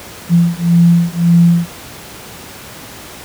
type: beating tone pair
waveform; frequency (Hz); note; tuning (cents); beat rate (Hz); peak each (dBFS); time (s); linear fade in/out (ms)
sine; 170 / 171.8; F3 / F3; -46 / -28; 1.8; -10; 0.29-1.68; 50
effects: pink hiss -32 dBFS RMS until 3.24 s + high-pass 80 Hz 12 dB/octave

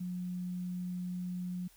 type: tone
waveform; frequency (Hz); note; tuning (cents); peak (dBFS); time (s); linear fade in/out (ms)
sine; 180; F#3; -47; -35; 0-1.68; 10
effects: added 40 Hz sine -66 dBFS peak until 1.76 s + white hiss -63 dBFS RMS until 1.76 s

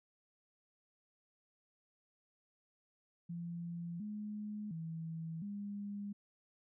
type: tone with pitch steps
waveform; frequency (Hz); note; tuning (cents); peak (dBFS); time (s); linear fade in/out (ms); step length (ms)
sine; 170.9 / 210.1 / 162.8 / 203; F3 / G#3 / E3 / G#3; -37 / +20 / -21 / -39; -40; 3.29-6.13; 10; 710
effects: none

